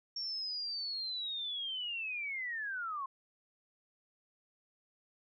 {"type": "linear sweep", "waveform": "sine", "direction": "down", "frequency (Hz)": [5520, 1046.5], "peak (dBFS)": -36, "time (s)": [0.16, 3.06], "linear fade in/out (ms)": 5, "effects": []}